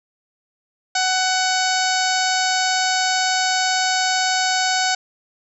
harmonic tone, 747 Hz, F#5, 16 cents sharp, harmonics 1 / 2 / 3 / 4 / 5 / 6 / 7 / 8 / 9 / 10, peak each -21 / -23 / -29 / -30 / -29 / -26 / -28 / -29 / -31 / -31 dBFS, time 0.95-4.95 s, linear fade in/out 5 ms, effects none

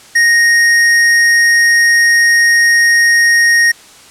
square tone, 1864.7 Hz, A#6, in tune, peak -7 dBFS, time 0.15-3.72 s, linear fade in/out 10 ms, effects white hiss -39 dBFS RMS until 4.1 s + low-pass 9000 Hz 12 dB/octave

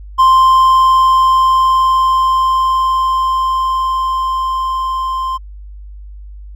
triangle tone with level ramp, 1046.5 Hz, C6, in tune, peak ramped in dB -3 to -14 dBFS, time 0.18-5.38 s, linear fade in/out 20 ms, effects added 50 Hz sine -29 dBFS peak until 6.55 s

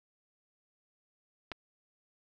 clicks, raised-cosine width 0.3 ms, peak -22 / -30 dBFS, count 2, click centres 1.517 / 1.52 s, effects none

